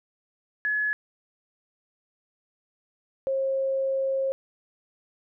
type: tone pair in turn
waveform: sine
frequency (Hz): 1700 / 537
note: G#6 / C5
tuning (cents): +40 / +45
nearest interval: octave + minor sixth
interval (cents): 1995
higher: first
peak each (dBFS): -23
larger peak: neither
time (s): 0.65-0.93 / 3.27-4.32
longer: second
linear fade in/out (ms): 0
effects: none